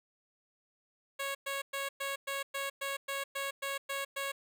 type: tone bursts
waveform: 10% pulse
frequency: 552 Hz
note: C#5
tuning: 7 cents flat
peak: -26 dBFS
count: 12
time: 1.19-4.32 s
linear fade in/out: 10 ms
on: 160 ms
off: 110 ms
effects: none